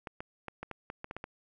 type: clicks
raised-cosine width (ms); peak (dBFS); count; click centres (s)
0.5; -24; 10; 0.072 / 0.205 / 0.483 / 0.63 / 0.713 / 0.901 / 1.044 / 1.111 / 1.166 / 1.241
effects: none